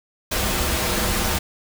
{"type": "noise with comb filter", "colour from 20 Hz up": "pink", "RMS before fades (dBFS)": -22, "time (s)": [0.31, 1.39], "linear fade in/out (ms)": 10, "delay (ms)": 7.1, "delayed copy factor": -0.6, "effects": []}